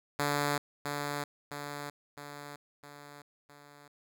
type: tone with echo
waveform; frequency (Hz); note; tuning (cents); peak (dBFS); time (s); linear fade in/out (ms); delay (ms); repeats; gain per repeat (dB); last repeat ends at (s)
5% pulse; 144.9; D3; -23; -17; 0.19-0.58; 5; 660; 5; -5; 3.88
effects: none